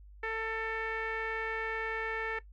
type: tone with low-pass filter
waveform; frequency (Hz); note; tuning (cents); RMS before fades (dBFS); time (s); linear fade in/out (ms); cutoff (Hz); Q
sawtooth; 445.5; A4; +22; -35; 0.23-2.39; 5; 2000; 5.5
effects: noise-tail reverb RT60 0.1 s tail -17 dB re dry + added 50 Hz sine -50 dBFS peak until 2.52 s